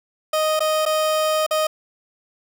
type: tone with dropouts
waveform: 30% pulse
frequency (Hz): 622.3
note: D#5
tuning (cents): 0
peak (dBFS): -15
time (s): 0.33-1.67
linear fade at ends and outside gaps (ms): 5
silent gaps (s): 0.594-0.604 / 0.854-0.861 / 1.465-1.509
effects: none